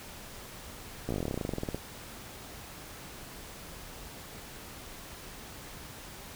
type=slowing click train; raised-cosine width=2 ms; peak=-19 dBFS; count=21; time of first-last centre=1.09-1.746 s; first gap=16 ms; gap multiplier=1.07; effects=pink hiss -46 dBFS RMS until 6.35 s